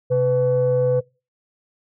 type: tone pair together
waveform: sine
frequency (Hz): 130.81 / 500.2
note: C3 / B4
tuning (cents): 0 / +22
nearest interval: octave + major seventh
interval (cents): 2322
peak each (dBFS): -20 / -15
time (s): 0.1-1.01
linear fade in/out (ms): 20
effects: noise-tail reverb RT60 0.3 s tail -24 dB re dry + tanh soft clip ceiling -11 dBFS